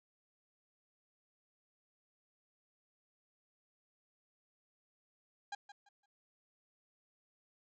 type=tone with echo; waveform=30% pulse; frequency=810 Hz; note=G#5; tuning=43 cents flat; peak=-37 dBFS; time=5.52-5.55 s; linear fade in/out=5 ms; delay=170 ms; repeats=3; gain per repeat=-12 dB; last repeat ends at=6.06 s; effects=resampled to 16000 Hz